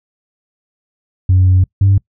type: tone pair in turn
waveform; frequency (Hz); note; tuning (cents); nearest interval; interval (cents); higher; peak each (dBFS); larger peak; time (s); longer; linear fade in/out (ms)
sine; 92.5 / 98; F#2 / G2; 0 / 0; minor second; 100; second; -5; neither; 1.29-1.64 / 1.81-1.98; first; 5
effects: noise-tail reverb RT60 0.1 s tail -25 dB re dry + tanh soft clip ceiling -4 dBFS